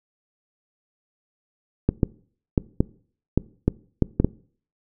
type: clicks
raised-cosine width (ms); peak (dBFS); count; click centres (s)
3; -4; 9; 1.89 / 2.032 / 2.578 / 2.805 / 3.376 / 3.68 / 4.023 / 4.2 / 4.246
effects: noise-tail reverb RT60 0.5 s tail -22 dB re dry